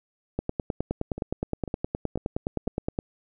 two click trains, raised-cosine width 2 ms, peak -21 / -13 dBFS, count 4 / 26, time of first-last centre 1.18-2.673 / 0.39-2.989 s, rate 2.01 / 9.62 Hz, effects none

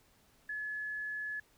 sine tone, 1708 Hz, G#6, 48 cents sharp, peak -36 dBFS, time 0.49-1.4 s, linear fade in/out 5 ms, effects pink hiss -67 dBFS RMS until 1.57 s

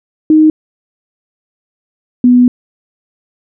sine tone pair in turn, 311.1 / 246.9 Hz, D#4 / B3, 0 / 0 cents, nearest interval major third, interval 400 cents, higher first, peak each -3 dBFS, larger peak neither, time 0.3-0.5 / 2.24-2.48 s, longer second, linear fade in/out 2 ms, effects none

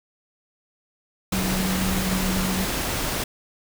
sine tone in noise, 187.5 Hz, F#3, 23 cents sharp, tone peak -24 dBFS, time 1.32-2.65 s, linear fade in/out 5 ms, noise pink, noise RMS -26 dBFS, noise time 1.32-3.24 s, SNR -1 dB, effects none

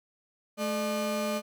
35% pulse tone pair together, 215.5 / 602.9 Hz, A3 / D5, -36 / +45 cents, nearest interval octave + tritone, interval 1781 cents, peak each -30 / -29 dBFS, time 0.57-1.42 s, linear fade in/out 50 ms, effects none

